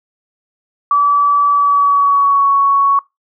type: tone with pitch glide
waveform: sine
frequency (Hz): 1151 to 1113.7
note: D6 to C#6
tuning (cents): -35 to +8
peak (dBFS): -8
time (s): 0.91-2.99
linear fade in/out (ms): 2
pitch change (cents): -57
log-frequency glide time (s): 1.51-2.5
effects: noise-tail reverb RT60 0.2 s tail -23 dB re dry